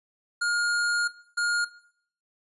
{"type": "tone bursts at uneven times", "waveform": "square", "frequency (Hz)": 1422, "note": "F6", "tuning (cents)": 31, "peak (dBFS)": -24, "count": 2, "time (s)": [[0.41, 1.08], [1.37, 1.65]], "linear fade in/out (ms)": 10, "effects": ["noise-tail reverb RT60 0.6 s tail -17 dB re dry", "resampled to 24000 Hz"]}